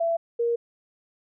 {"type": "tone pair in turn", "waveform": "sine", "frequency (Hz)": [669, 469.7], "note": ["E5", "A#4"], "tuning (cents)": [25, 13], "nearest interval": "tritone", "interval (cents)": 612, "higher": "first", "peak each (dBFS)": -21, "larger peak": "neither", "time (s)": [[0, 0.17], [0.39, 0.56]], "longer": "neither", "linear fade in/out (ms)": 10, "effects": []}